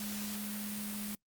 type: tone in noise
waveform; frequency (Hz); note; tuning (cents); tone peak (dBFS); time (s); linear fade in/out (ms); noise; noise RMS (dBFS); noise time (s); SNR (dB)
sine; 207.9; G#3; +2; -39; 0-1.15; 2; white; -42; 0-1.15; 0
effects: noise-tail reverb RT60 0.1 s tail -25 dB re dry + Opus 48 kbps